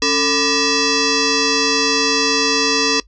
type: tone with frequency modulation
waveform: sine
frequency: 2637 Hz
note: E7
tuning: in tune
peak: -13 dBFS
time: 0.02-3 s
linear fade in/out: 2 ms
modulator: 729 Hz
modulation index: 4.5
effects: noise-tail reverb RT60 0.1 s tail -21 dB re dry + added 50 Hz sine -45 dBFS peak until 3.07 s